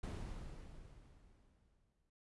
brown noise with exponential decay, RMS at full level -41 dBFS, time 0.03-2.1 s, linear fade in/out 5 ms, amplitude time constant 450 ms, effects resampled to 24000 Hz

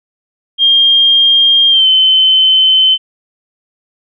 sine tone with pitch glide, 3213 to 3064 Hz, G7 to G7, +42 to -40 cents, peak -5 dBFS, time 0.58-2.98 s, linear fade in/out 50 ms, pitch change -82 cents, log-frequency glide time 1.69-1.87 s, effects none

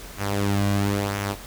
sawtooth tone with flanger, 100.4 Hz, G2, 42 cents sharp, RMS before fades -24 dBFS, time 0.17-1.36 s, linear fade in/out 50 ms, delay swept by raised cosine 0.22 to 2.32 ms, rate 0.98 Hz, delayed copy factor -0.55, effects added 44 Hz sine -42 dBFS peak until 1.46 s + pink hiss -41 dBFS RMS until 1.46 s

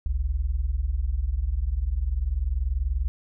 sine tone pair together, 49 / 69.3 Hz, G1 / C#2, 0 / 0 cents, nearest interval tritone, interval 600 cents, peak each -26 / -25 dBFS, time 0.06-3.08 s, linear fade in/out 0 ms, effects none

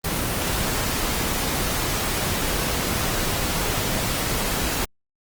pink noise, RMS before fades -24 dBFS, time 0.04-4.85 s, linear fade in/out 5 ms, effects Opus 24 kbps

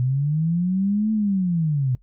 sine linear two-way sweep, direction up then down, 123.1 to 220 to 123.1 Hz, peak -18 dBFS, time 0-1.95 s, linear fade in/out 0 ms, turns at 1.12 s, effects noise-tail reverb RT60 0.1 s tail -21 dB re dry + added 45 Hz sine -52 dBFS peak until 2.02 s

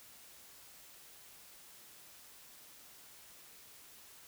silence, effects white hiss -57 dBFS RMS until 4.27 s

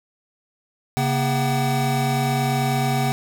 square tone cluster, 135.6 / 236.3 / 758 Hz, C#3 / A#3 / F#5, -38 / +24 / +42 cents, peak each -22 / -27 / -25 dBFS, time 0.97-3.12 s, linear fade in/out 0 ms, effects 8-bit

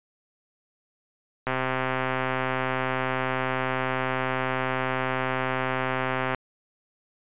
click train, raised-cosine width 0.5 ms, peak -11 dBFS, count 635, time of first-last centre 1.47-6.347 s, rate 130 Hz, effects resampled to 8000 Hz

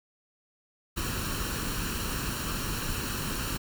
pink noise with comb filter, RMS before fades -32 dBFS, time 0.96-3.58 s, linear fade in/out 20 ms, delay 0.71 ms, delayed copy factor +0.6, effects none

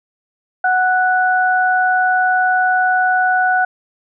sine tone pair together, 740 / 1480 Hz, F#5 / F#6, 0 / 0 cents, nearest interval octave, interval 1200 cents, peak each -14 / -15 dBFS, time 0.64-3.65 s, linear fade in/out 5 ms, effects none

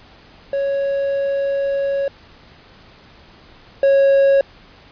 triangle tone pair in turn, 554.4 / 549.9 Hz, C#5 / C#5, 0 / -14 cents, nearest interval unison, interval 14 cents, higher first, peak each -15 / -8 dBFS, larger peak second, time 0.53-2.08 / 3.83-4.41 s, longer first, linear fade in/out 2 ms, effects pink hiss -46 dBFS RMS until 4.91 s + resampled to 11025 Hz

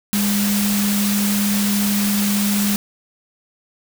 sine tone in noise, 203.7 Hz, G#3, 33 cents flat, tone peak -17 dBFS, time 0.13-2.76 s, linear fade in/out 0 ms, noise white, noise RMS -23 dBFS, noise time 0.13-2.76 s, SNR +3 dB, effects none

